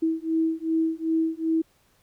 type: beating tone pair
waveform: sine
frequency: 322.2 / 324.8 Hz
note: E4 / E4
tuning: -39 / -26 cents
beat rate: 2.6 Hz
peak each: -25 dBFS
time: 0.02-1.62 s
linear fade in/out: 10 ms
effects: pink hiss -64 dBFS RMS until 2.02 s